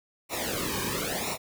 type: noise with flanger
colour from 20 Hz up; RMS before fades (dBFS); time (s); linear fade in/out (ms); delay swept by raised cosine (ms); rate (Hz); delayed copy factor
pink; -31; 0.29-1.38; 50; 0.62 to 1.49; 0.98; -0.9
effects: none